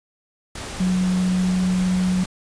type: tone in noise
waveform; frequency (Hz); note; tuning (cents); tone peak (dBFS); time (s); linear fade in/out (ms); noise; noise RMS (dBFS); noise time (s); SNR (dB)
sine; 183.8; F#3; -11; -17; 0.8-2.24; 5; pink; -32; 0.55-2.26; +12
effects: resampled to 22050 Hz